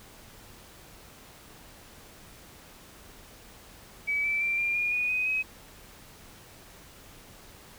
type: tone with pitch steps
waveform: sine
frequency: 2286 / 2321 / 2356 / 2391 / 2428 / 2464 / 2502 / 2539 Hz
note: D7 / D7 / D7 / D7 / D#7 / D#7 / D#7 / D#7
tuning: -47 / -21 / +5 / +30 / -43 / -17 / +9 / +34 cents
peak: -25 dBFS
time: 4.07-5.43 s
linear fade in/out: 20 ms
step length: 170 ms
effects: pink hiss -51 dBFS RMS until 7.78 s